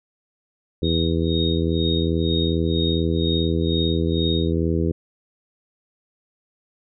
harmonic tone, 82.4 Hz, E2, in tune, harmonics 1 / 2 / 3 / 4 / 5 / 6, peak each -23 / -24 / -27 / -25 / -27 / -31 dBFS, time 0.82-4.92 s, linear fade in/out 5 ms
sine tone with tremolo, 3729 Hz, A#7, in tune, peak -24 dBFS, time 0.83-4.53 s, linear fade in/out 20 ms, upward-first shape sine, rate 2.1 Hz, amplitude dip 95%
effects none

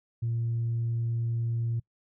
sine tone, 116.2 Hz, A#2, 5 cents flat, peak -25 dBFS, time 0.22-1.8 s, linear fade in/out 10 ms, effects noise-tail reverb RT60 0.1 s tail -25 dB re dry + tanh soft clip ceiling -23 dBFS

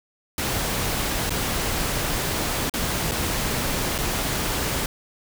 pink noise with dropouts, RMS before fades -25 dBFS, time 0.38-4.86 s, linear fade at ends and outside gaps 2 ms, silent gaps 1.295-1.305 / 2.697-2.738 / 3.112-3.117 / 3.981-3.986 s, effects none

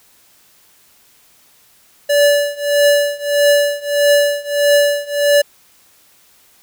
square tone with tremolo, 578 Hz, D5, 28 cents flat, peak -8 dBFS, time 2.09-5.42 s, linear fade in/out 10 ms, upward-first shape triangle, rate 1.6 Hz, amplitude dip 95%, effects white hiss -51 dBFS RMS until 6.62 s

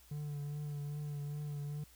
triangle tone with vibrato, 146.5 Hz, D3, 4 cents flat, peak -36 dBFS, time 0.11-1.84 s, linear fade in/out 5 ms, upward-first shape triangle, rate 2.5 Hz, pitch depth 35 cents each way, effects added 60 Hz sine -63 dBFS peak until 1.95 s + white hiss -63 dBFS RMS until 1.95 s

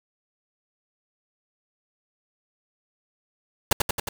pink noise with echo, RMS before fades -18 dBFS, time 3.71-3.73 s, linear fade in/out 5 ms, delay 90 ms, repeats 4, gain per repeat -3 dB, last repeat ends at 4.09 s, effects none

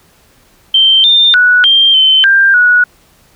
sine tone with pitch steps, 3127 / 3607 / 1473 / 3175 / 3075 / 1588 / 1464 Hz, G7 / A7 / F#6 / G7 / G7 / G6 / F#6, -5 / +42 / -8 / +21 / -34 / +22 / -19 cents, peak -4 dBFS, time 0.74-2.84 s, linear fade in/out 5 ms, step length 300 ms, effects pink hiss -48 dBFS RMS until 3.35 s

